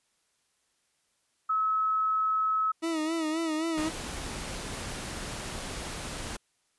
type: tone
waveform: sine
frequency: 1290 Hz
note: E6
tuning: 38 cents flat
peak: -24 dBFS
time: 1.49-2.72 s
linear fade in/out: 10 ms
type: tone with vibrato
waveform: 40% pulse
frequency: 320 Hz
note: D#4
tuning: 49 cents sharp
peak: -27 dBFS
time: 2.82-3.9 s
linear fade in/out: 20 ms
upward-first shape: sine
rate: 3.8 Hz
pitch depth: 69 cents each way
type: noise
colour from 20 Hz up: pink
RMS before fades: -37 dBFS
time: 3.77-6.37 s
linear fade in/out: 10 ms
effects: white hiss -73 dBFS RMS until 6.78 s + resampled to 24000 Hz